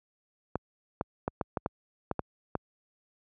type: clicks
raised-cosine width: 1 ms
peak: -15 dBFS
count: 9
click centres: 0.556 / 1.011 / 1.279 / 1.412 / 1.572 / 1.661 / 2.113 / 2.193 / 2.553 s
effects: high-pass 60 Hz 12 dB/octave